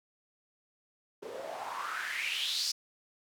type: noise with band-pass filter sweep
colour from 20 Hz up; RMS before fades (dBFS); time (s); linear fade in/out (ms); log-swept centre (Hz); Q
white; -36; 1.22-2.72; 10; 410 to 5300; 5.3
effects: none